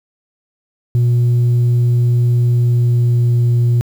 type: tone with pitch glide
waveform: sine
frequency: 120.7 to 119.73 Hz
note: B2 to A#2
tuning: -39 to +47 cents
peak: -7 dBFS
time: 0.95-3.81 s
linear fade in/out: 0 ms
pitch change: -14 cents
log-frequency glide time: 2.48-3.45 s
effects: tanh soft clip ceiling -9 dBFS + 7-bit